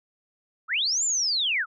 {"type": "linear two-way sweep", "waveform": "sine", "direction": "up then down", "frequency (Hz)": [1166, 7390, 1218], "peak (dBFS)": -22, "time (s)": [0.68, 1.66], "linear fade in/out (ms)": 50, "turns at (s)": 1.04, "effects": []}